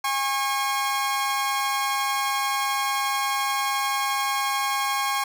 sawtooth tone pair together, 813.9 / 1089 Hz, G#5 / C#6, -35 / -31 cents, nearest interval perfect fourth, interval 504 cents, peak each -23 / -21 dBFS, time 0.04-5.24 s, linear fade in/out 5 ms, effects none

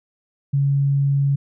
sine tone, 139.7 Hz, C#3, 14 cents sharp, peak -15 dBFS, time 0.53-1.36 s, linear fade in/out 10 ms, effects none

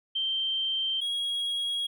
sine / triangle tone pair in turn, 3136 / 3303 Hz, G7 / G#7, 0 / -10 cents, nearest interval minor second, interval 90 cents, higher second, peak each -26 dBFS, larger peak neither, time 0.15-1.01 / 1.01-1.87 s, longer neither, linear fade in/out 10 ms, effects none

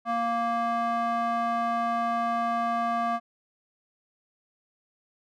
square tone with band-pass filter, 233.1 Hz, A#3, in tune, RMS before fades -27 dBFS, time 0.05-3.2 s, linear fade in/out 50 ms, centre 940 Hz, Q 8.4, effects none

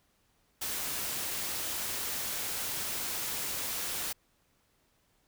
white noise, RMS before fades -35 dBFS, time 0.61-4.13 s, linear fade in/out 10 ms, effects pink hiss -71 dBFS RMS until 5.27 s

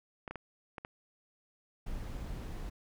clicks, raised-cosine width 0.5 ms, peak -26 dBFS, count 5, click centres 0.278 / 0.31 / 0.357 / 0.782 / 0.849 s
brown noise, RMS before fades -40 dBFS, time 1.86-2.7 s, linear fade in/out 10 ms
effects none

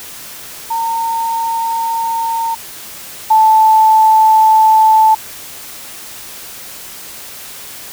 sine tone pair in turn, 914 / 876.7 Hz, A#5 / A5, -34 / -7 cents, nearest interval minor second, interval 73 cents, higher first, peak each -14 / -5 dBFS, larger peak second, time 0.7-2.55 / 3.3-5.15 s, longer neither, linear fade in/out 10 ms, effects white hiss -31 dBFS RMS until 7.92 s

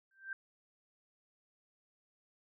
sine tone with exponential growth, 1568 Hz, G6, in tune, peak -35 dBFS, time 0.11-0.33 s, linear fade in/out 2 ms, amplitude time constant 47 ms, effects none

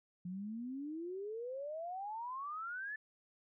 sine exponential sweep, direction up, 174.61 to 1764 Hz, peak -40 dBFS, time 0.25-2.96 s, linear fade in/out 5 ms, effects none

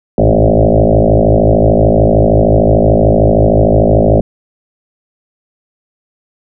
sine tone with frequency modulation, 242.7 Hz, B3, 30 cents flat, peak -5 dBFS, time 0.18-4.21 s, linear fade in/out 2 ms, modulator 53.3 Hz, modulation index 7.7, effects none

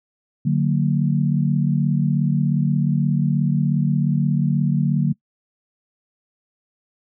sine chord, D augmented, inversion none, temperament just, 146.83 / 183.54 / 229.4 Hz, D3 / F#3 / A#3, 0 / -14 / -28 cents, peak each -18 / -21 / -23 dBFS, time 0.45-5.13 s, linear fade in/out 10 ms, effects noise-tail reverb RT60 0.1 s tail -24 dB re dry

